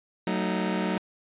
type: chord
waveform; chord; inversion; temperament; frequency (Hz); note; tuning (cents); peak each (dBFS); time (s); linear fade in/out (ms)
sawtooth; D# diminished; first; just; 186.68 / 224 / 311.1; F#3 / A3 / D#4; +16 / +31 / 0; -24 / -27 / -28; 0.27-0.98; 2
effects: resampled to 8000 Hz